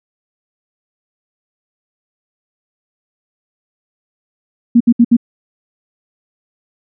sine tone bursts, 236.6 Hz, A#3, 26 cents sharp, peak -4 dBFS, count 4, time 4.75-5.168 s, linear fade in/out 10 ms, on 55 ms, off 66 ms, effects none

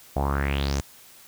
sawtooth tone with low-pass filter sweep, 69.7 Hz, C#2, 10 cents sharp, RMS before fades -25 dBFS, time 0.16-0.81 s, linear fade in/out 5 ms, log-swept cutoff 680 to 7400 Hz, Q 5.1, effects white hiss -50 dBFS RMS until 1.27 s

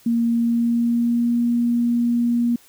sine tone with pitch glide, 233.1 to 237.7 Hz, A#3 to A#3, 0 to +34 cents, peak -16 dBFS, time 0.06-2.56 s, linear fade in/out 5 ms, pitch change +34 cents, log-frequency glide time 0.29-1.39 s, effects white hiss -52 dBFS RMS until 2.68 s

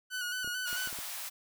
sawtooth tone with vibrato, 1475 Hz, F#6, 6 cents flat, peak -30 dBFS, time 0.1-0.91 s, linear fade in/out 50 ms, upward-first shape square, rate 4.5 Hz, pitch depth 33 cents each way
clicks, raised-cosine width 2 ms, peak -35 dBFS, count 6, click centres 0.446 / 0.476 / 0.729 / 0.874 / 0.928 / 0.988 s
white high-pass noise, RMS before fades -40 dBFS, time 0.66-1.3 s, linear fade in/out 20 ms, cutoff 610 Hz, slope 48 dB/octave
effects none

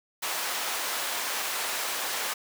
pink high-pass noise, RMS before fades -31 dBFS, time 0.22-2.34 s, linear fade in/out 10 ms, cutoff 760 Hz, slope 12 dB/octave, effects none

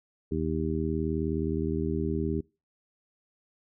harmonic tone, 79.3 Hz, D#2, 33 cents sharp, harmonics 1 / 2 / 3 / 4 / 5, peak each -33 / -33 / -33 / -33 / -33 dBFS, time 0.31-2.41 s, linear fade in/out 10 ms, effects noise-tail reverb RT60 0.3 s tail -24 dB re dry

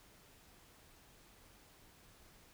silence, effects pink hiss -63 dBFS RMS until 2.53 s

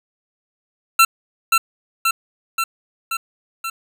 25% pulse tone with echo, 1349 Hz, E6, 40 cents sharp, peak -5 dBFS, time 0.99-1.05 s, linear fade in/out 5 ms, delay 530 ms, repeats 5, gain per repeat -3 dB, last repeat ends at 3.7 s, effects none

